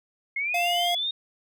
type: linear sweep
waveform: sine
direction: up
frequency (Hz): 2129 to 3729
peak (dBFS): -25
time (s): 0.36-1.11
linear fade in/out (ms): 5
type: tone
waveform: square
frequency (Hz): 700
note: F5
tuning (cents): +4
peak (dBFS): -25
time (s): 0.54-0.95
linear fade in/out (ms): 5
effects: none

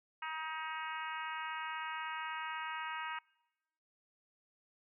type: harmonic tone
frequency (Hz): 316.2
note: D#4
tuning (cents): +28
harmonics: 3 / 4 / 5 / 6 / 7 / 8 / 9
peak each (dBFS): -42 / -44 / -46 / -48 / -49 / -50 / -51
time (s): 0.22-3.19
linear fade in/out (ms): 5
effects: noise-tail reverb RT60 1.0 s tail -25 dB re dry

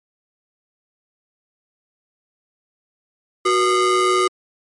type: ring-modulated tone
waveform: square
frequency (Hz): 426.4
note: G#4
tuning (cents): +46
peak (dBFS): -12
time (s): 3.45-4.28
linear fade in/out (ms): 10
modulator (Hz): 796
effects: MP3 48 kbps

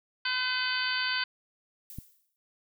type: harmonic tone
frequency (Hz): 508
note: B4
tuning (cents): +49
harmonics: 2 / 3 / 4 / 5 / 6 / 7 / 8 / 9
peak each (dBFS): -38 / -31 / -38 / -37 / -35 / -40 / -42 / -34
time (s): 0.25-1.24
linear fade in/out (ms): 5
type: noise with exponential decay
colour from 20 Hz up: violet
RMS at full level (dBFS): -44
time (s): 1.9-2.36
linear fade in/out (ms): 0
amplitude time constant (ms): 100
type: click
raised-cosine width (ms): 5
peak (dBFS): -26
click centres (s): 1.986
effects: none

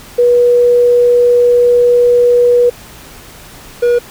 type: tone pair in turn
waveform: sine / triangle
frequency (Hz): 485 / 481.4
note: B4 / B4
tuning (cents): -31 / -44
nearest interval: unison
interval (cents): 13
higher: first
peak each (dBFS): -5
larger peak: neither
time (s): 0.18-2.7 / 3.82-3.99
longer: first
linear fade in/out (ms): 10
effects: pink hiss -35 dBFS RMS until 4.1 s

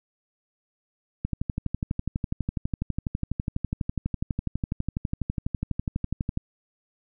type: click train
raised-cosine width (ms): 5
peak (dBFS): -14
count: 63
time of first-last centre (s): 1.25-6.374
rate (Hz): 12.1
effects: none

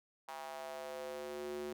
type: tone with high-pass filter sweep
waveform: square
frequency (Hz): 73.42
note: D2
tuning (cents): 0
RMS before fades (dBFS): -44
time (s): 0.28-1.73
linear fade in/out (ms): 5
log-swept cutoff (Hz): 860 to 320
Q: 3.6
effects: none

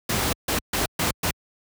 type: noise bursts at uneven times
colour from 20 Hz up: pink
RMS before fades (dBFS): -23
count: 5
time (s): 0.09-0.33 / 0.48-0.59 / 0.73-0.86 / 0.99-1.11 / 1.23-1.31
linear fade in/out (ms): 5
effects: high-pass 60 Hz 12 dB/octave

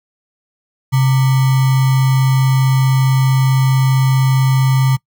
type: tone with sample-and-hold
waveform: sine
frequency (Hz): 132.3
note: C3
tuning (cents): +20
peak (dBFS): -9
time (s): 0.92-4.97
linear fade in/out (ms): 20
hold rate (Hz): 1050
effects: noise-tail reverb RT60 0.1 s tail -23 dB re dry

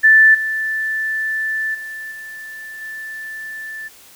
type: tone with level steps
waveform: sine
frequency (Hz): 1760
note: A6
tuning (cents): 0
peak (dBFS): -6 / -18 / -27 / -30 / -27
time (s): 0.03-3.89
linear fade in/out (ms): 20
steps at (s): 0.34 / 1.74 / 2.11 / 2.81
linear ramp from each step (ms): 10
effects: white hiss -45 dBFS RMS until 4.15 s

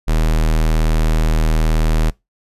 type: tone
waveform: square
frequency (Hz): 39.47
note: D#1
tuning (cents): +26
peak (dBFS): -13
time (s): 0.07-2.11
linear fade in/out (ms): 20
effects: noise-tail reverb RT60 0.2 s tail -22 dB re dry + resampled to 32000 Hz

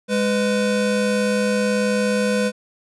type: tone pair together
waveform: square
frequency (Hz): 205.9 / 500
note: G#3 / B4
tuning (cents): -15 / +21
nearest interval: octave + minor third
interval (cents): 1536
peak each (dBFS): -21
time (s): 0.08-2.52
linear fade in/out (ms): 50
effects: resampled to 24000 Hz

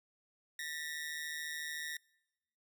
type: ring-modulated tone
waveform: sawtooth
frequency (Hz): 1864.7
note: A#6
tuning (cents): 0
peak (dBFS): -33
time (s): 0.59-1.97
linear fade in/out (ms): 2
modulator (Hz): 76.9
effects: noise-tail reverb RT60 1.0 s tail -26 dB re dry

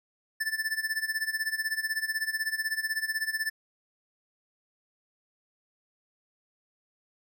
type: tone with tremolo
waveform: square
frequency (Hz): 1760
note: A6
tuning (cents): 0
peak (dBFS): -26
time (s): 0.4-3.5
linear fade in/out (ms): 10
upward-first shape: sine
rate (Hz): 16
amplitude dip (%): 85
effects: none

